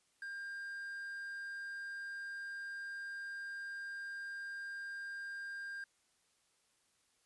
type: tone with quantisation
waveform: triangle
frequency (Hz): 1600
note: G6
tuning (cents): +35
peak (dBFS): -40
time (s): 0.22-5.84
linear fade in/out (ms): 2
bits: 11
effects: white hiss -75 dBFS RMS until 7.25 s + resampled to 24000 Hz